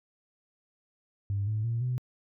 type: tone with pitch steps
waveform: sine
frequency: 100 / 107.8 / 116.2 / 125.27 Hz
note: G2 / A2 / A#2 / B2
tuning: +35 / -35 / -5 / +25 cents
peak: -26 dBFS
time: 1.3-1.98 s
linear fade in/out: 0 ms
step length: 170 ms
effects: tanh soft clip ceiling -22 dBFS